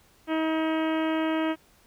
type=harmonic tone; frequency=318.1 Hz; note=D#4; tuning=38 cents sharp; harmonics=1 / 2 / 3 / 4 / 5 / 6 / 7 / 8 / 9 / 10; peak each=-25 / -31 / -35 / -37 / -39 / -41 / -42 / -43 / -44 / -45 dBFS; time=0.27-1.56 s; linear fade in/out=50 ms; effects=pink hiss -60 dBFS RMS until 1.86 s